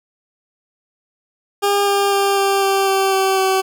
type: tone with pitch steps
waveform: 20% pulse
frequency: 403.4 / 400.2 / 396.9 / 393.7 / 390.6 / 387.4 / 384.3 / 381.2 Hz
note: G4 / G4 / G4 / G4 / G4 / G4 / G4 / G4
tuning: +50 / +36 / +22 / +8 / -6 / -20 / -34 / -48 cents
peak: -9 dBFS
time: 1.62-3.62 s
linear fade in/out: 20 ms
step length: 250 ms
effects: none